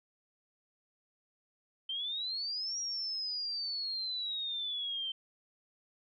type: exponential two-way sweep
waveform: sine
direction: up then down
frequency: 3106 to 5700 to 3106 Hz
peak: -34 dBFS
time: 1.89-5.12 s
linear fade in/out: 5 ms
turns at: 2.78 s
effects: none